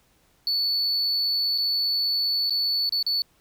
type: tone with dropouts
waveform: sine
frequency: 4455 Hz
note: C#8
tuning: 8 cents sharp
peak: -19 dBFS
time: 0.47-3.22 s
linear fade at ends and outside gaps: 1 ms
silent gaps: 1.578-1.583 / 2.497-2.506 / 2.893-2.923 / 3.027-3.065 s
effects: tanh soft clip ceiling -20 dBFS + pink hiss -63 dBFS RMS until 3.4 s